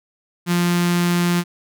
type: tone with notch filter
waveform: sawtooth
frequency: 174.61 Hz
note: F3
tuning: in tune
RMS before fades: -18 dBFS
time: 0.46-1.44 s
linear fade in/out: 50 ms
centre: 570 Hz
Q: 0.93
effects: none